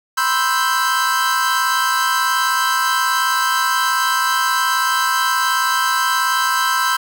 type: chord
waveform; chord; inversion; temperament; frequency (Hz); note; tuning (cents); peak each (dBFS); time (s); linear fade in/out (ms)
45% pulse; C major seventh; third; equal; 987.8 / 1046.5 / 1318.5 / 1568; B5 / C6 / E6 / G6; 0 / 0 / 0 / 0; -23 / -21 / -20 / -20; 0.17-6.97; 10
effects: none